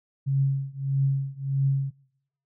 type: tone with tremolo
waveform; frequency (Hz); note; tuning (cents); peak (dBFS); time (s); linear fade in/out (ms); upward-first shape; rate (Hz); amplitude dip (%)
sine; 136.8; C#3; -23; -18; 0.26-1.91; 20; triangle; 1.6; 95
effects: noise-tail reverb RT60 0.8 s tail -24 dB re dry